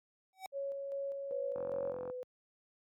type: tone with exponential growth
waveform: square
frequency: 760 Hz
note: F#5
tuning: 46 cents sharp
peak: -38 dBFS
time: 0.33-0.46 s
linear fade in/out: 1 ms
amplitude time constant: 27 ms
type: tone with tremolo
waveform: sine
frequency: 554.4 Hz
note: C#5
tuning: in tune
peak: -35 dBFS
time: 0.52-1.95 s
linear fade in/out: 50 ms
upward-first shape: square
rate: 2.5 Hz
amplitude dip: 30%
type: tone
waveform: sine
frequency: 502 Hz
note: B4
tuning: 28 cents sharp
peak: -39 dBFS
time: 1.31-2.23 s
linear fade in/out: 0 ms
type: click train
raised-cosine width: 1 ms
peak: -31 dBFS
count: 25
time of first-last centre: 1.56-2.099 s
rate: 44.5 Hz
effects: high-pass 100 Hz 12 dB/octave + MP3 96 kbps